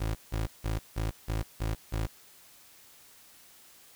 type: tone bursts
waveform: 25% pulse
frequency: 54.4 Hz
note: A1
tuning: 19 cents flat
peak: -25 dBFS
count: 7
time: 0-2.07 s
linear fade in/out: 10 ms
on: 150 ms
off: 170 ms
effects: white hiss -56 dBFS RMS until 3.95 s